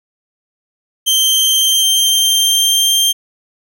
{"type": "tone with pitch glide", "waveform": "sawtooth", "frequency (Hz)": [3136, 3172], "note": ["G7", "G7"], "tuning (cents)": [0, 20], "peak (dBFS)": -7, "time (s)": [1.06, 3.13], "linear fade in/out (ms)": 20, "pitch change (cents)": 20, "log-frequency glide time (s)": [1.19, 2.99], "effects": []}